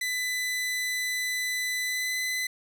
sawtooth tone with pitch glide, 2000 to 2015 Hz, B6 to B6, +21 to +34 cents, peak -24 dBFS, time 0.01-2.47 s, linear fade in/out 5 ms, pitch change +13 cents, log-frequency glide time 1.85-2.17 s, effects none

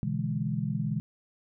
sine chord, E dominant seventh, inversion second, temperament equal, 123.47 / 146.83 / 164.81 / 207.7 Hz, B2 / D3 / E3 / G#3, 0 / 0 / 0 / 0 cents, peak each -33 dBFS, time 0.03-1 s, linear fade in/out 0 ms, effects none

